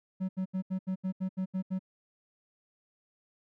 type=tone bursts; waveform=triangle; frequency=187.6 Hz; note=F#3; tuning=24 cents sharp; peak=-27 dBFS; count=10; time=0.2-1.793 s; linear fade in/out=20 ms; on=90 ms; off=77 ms; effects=none